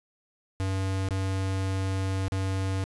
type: tone with dropouts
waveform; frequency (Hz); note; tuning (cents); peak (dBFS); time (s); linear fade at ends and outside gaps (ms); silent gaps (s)
square; 95.7; G2; -41; -27; 0.6-2.84; 0; 1.087-1.108 / 2.282-2.321
effects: resampled to 24000 Hz + 9-bit